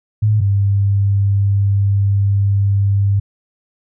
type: tone pair in turn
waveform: sine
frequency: 106.6 / 99.68 Hz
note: G#2 / G2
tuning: +46 / +29 cents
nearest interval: minor second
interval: 117 cents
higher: first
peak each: -10 / -11 dBFS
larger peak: first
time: 0.22-0.41 / 0.41-3.2 s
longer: second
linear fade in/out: 10 ms
effects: none